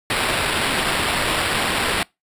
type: noise with sample-and-hold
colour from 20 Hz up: white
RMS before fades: -21 dBFS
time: 0.1-2.03 s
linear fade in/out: 2 ms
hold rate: 6300 Hz
effects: noise-tail reverb RT60 0.2 s tail -24 dB re dry + resampled to 32000 Hz